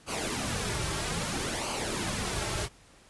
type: noise with flanger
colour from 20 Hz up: pink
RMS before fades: -32 dBFS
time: 0.06-2.69 s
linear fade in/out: 50 ms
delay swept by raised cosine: 0.54 to 4.14 ms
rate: 0.61 Hz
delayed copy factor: -0.6
effects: pink hiss -57 dBFS RMS until 3.09 s + resampled to 24000 Hz